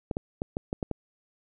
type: clicks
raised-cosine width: 2 ms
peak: -16 dBFS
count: 7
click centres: 0.112 / 0.169 / 0.419 / 0.569 / 0.729 / 0.828 / 0.913 s
effects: none